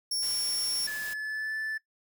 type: tone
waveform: 25% pulse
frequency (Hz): 5480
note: F8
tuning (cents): -34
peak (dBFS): -24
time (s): 0.11-0.87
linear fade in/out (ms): 5
type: noise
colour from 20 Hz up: white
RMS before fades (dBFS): -42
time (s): 0.22-1.14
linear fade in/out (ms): 10
type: tone with pitch glide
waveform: triangle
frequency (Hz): 1724 to 1752.1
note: A6 to A6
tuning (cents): -36 to -8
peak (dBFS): -29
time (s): 0.87-1.78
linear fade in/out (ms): 10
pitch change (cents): +28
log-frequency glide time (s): 1.18-1.55
effects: noise-tail reverb RT60 0.1 s tail -17 dB re dry